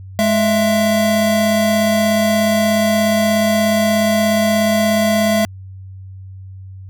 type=tone pair together; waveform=square; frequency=210.4 / 668 Hz; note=G#3 / E5; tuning=+23 / +23 cents; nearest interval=octave + minor sixth; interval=2000 cents; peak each=-16 dBFS; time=0.19-5.45 s; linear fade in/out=0 ms; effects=added 95 Hz sine -31 dBFS peak until 6.89 s